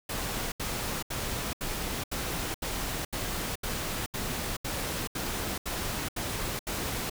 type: noise bursts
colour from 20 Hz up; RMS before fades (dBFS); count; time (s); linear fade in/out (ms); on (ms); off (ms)
pink; -33; 14; 0.09-7.098; 5; 430; 76
effects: none